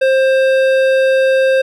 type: tone with hard clipping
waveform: sine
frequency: 529 Hz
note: C5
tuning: 19 cents sharp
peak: -11 dBFS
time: 0.01-1.62 s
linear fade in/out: 10 ms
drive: 12 dB
effects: none